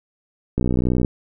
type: click train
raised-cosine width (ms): 3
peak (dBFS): -7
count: 30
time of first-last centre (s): 0.58-1.048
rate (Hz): 62
effects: none